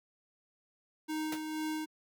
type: tone with tremolo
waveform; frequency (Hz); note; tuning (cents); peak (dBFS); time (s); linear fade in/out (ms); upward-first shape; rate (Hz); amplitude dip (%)
square; 311.1; D#4; 0; -33; 1.08-1.86; 20; sine; 2.1; 40
type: noise with exponential decay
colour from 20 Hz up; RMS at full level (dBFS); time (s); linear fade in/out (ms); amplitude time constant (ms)
pink; -34; 1.32-1.43; 5; 22
effects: high-pass 200 Hz 12 dB/octave